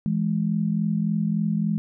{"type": "tone pair together", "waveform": "sine", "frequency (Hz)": [165.8, 209.3], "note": ["E3", "G#3"], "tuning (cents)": [10, 14], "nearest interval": "major third", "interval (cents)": 404, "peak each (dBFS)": [-24, -23], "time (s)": [0.06, 1.78], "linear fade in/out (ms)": 0, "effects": []}